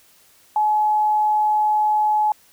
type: tone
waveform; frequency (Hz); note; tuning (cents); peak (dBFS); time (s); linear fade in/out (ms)
sine; 850; G#5; +40; -15; 0.56-2.32; 2
effects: white hiss -54 dBFS RMS until 2.52 s